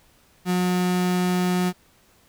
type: tone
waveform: 35% pulse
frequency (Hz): 180.6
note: F#3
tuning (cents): -42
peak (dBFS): -18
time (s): 0.45-1.73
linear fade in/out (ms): 50
effects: pink hiss -58 dBFS RMS until 2.28 s